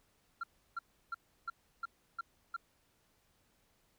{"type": "tone bursts", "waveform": "sine", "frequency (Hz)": 1372, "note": "F6", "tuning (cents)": -31, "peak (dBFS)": -33, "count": 7, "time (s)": [0.41, 2.565], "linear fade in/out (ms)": 5, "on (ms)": 25, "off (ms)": 330, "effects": ["tanh soft clip ceiling -34 dBFS", "pink hiss -73 dBFS RMS until 3.98 s"]}